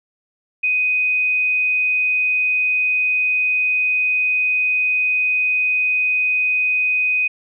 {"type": "tone", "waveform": "sine", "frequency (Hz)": 2500, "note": "D#7", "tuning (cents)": 8, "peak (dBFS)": -15, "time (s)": [0.63, 7.28], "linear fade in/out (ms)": 10, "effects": []}